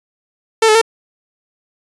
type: tone with pitch steps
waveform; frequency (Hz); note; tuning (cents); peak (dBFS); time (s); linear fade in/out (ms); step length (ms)
sawtooth; 446.7 / 430.8 / 452.2; A4 / A4 / A4; +26 / -37 / +47; -4; 0.62-0.815; 5; 65
effects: resampled to 24000 Hz